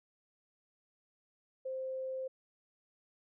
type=tone; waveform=sine; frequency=523.3 Hz; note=C5; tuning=in tune; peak=-36 dBFS; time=1.65-2.28 s; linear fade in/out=10 ms; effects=none